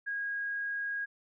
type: tone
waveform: sine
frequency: 1639 Hz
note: G#6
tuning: 23 cents flat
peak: -32 dBFS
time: 0.06-1.06 s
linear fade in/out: 20 ms
effects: none